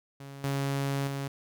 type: tone with level steps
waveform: sawtooth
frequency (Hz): 138.59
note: C#3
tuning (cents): 0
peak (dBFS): -38 / -24 / -28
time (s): 0.2-1.28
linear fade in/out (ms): 5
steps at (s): 0.44 / 1.07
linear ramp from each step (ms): 2
effects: none